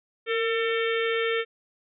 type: harmonic tone with a mistuned harmonic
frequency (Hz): 448.9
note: A4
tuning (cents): +35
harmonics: 1 / 3 / 4 / 5 / 6 / 7 / 8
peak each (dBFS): -25 / -33 / -32 / -32 / -38 / -36 / -40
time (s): 0.26-1.45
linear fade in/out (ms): 50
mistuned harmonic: 1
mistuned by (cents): +35
effects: none